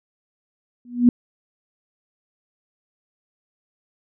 sine tone with exponential growth, 242.9 Hz, B3, 29 cents flat, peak -6 dBFS, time 0.85-1.09 s, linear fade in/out 2 ms, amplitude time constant 52 ms, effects none

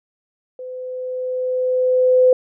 sine tone with level ramp, 508 Hz, B4, 49 cents sharp, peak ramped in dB -29 to -8 dBFS, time 0.59-2.33 s, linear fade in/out 2 ms, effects none

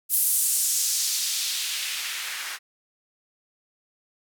blue noise with band-pass filter sweep, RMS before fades -26 dBFS, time 0.09-2.59 s, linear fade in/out 50 ms, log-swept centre 12000 to 1500 Hz, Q 1.3, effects none

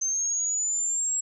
sine linear sweep, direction up, 6230 to 7680 Hz, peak -24 dBFS, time 0.01-1.21 s, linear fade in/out 10 ms, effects none

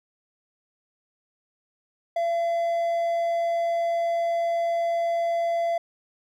triangle tone, 678 Hz, E5, 49 cents sharp, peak -20 dBFS, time 2.16-5.78 s, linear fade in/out 5 ms, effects none

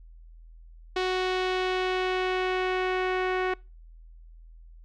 sawtooth tone with low-pass filter sweep, 370 Hz, F#4, in tune, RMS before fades -27 dBFS, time 0.96-3.54 s, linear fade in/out 5 ms, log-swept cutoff 3900 to 2100 Hz, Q 1.5, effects noise-tail reverb RT60 0.3 s tail -26 dB re dry + added 41 Hz sine -46 dBFS peak until 4.84 s

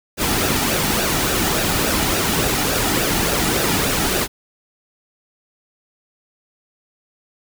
pink noise with flanger, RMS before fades -19 dBFS, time 0.17-4.28 s, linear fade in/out 50 ms, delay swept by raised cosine 0.93 to 1.93 ms, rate 3.5 Hz, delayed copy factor -0.5, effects none

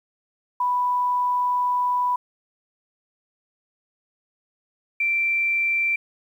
sine tone pair in turn, 987.8 / 2349 Hz, B5 / D7, 0 / 0 cents, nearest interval octave + minor third, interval 1500 cents, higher second, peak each -19 dBFS, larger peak neither, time 0.6-2.16 / 5-5.96 s, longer first, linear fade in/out 5 ms, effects 9-bit

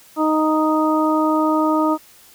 harmonic tone, 310.9 Hz, D#4, 1 cent flat, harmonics 1 / 2 / 3 / 4, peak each -17 / -22 / -22 / -22 dBFS, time 0.16-1.98 s, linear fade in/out 50 ms, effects white hiss -48 dBFS RMS until 2.34 s

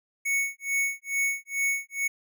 square tone with tremolo, 2217 Hz, C#7, in tune, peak -23 dBFS, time 0.25-2.08 s, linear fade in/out 10 ms, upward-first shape sine, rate 2.3 Hz, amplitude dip 100%, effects none

